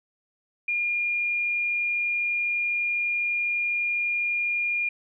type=tone; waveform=sine; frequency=2416 Hz; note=D7; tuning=48 cents sharp; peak=-23 dBFS; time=0.68-4.89 s; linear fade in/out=5 ms; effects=none